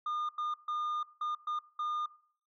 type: tone bursts at uneven times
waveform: sine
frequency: 1215 Hz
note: D#6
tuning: 42 cents flat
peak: -29 dBFS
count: 6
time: 0.06-0.29 / 0.38-0.54 / 0.68-1.03 / 1.21-1.35 / 1.47-1.59 / 1.79-2.06 s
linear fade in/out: 5 ms
effects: noise-tail reverb RT60 0.5 s tail -19 dB re dry + tanh soft clip ceiling -31 dBFS